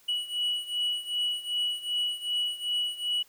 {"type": "beating tone pair", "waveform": "triangle", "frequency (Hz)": [2934, 2936.6], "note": ["F#7", "F#7"], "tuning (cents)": [-15, -14], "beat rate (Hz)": 2.6, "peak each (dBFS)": [-28, -31], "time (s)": [0.08, 3.23], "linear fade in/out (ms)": 10, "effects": ["white hiss -60 dBFS RMS until 3.28 s"]}